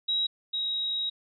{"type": "tone pair in turn", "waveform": "sine", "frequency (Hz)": [3843, 3812], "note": ["B7", "A#7"], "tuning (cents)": [-48, 38], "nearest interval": "unison", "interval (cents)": 14, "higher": "first", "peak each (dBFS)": [-24, -27], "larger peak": "first", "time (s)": [[0.08, 0.27], [0.53, 1.1]], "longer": "second", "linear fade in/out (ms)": 10, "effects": []}